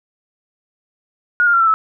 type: tone with pitch steps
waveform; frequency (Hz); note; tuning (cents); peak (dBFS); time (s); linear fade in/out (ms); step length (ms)
sine; 1441 / 1405.6 / 1371.2 / 1337.5 / 1304.7; F#6 / F6 / F6 / E6 / E6; -46 / +11 / -32 / +25 / -18; -10; 1.4-1.74; 0; 68
effects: none